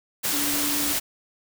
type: tone in noise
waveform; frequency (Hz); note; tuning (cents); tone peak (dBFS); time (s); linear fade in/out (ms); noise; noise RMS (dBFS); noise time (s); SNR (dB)
sine; 290.5; D4; -19; -30; 0.32-0.94; 20; white; -25; 0.23-1; -8
effects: none